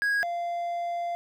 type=tone pair in turn; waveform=triangle; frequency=1649 / 691.7 Hz; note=G#6 / F5; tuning=-13 / -17 cents; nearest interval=octave + minor third; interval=1504 cents; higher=first; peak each=-21 / -26 dBFS; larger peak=first; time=0.02-0.23 / 0.23-1.15 s; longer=second; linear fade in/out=0 ms; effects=none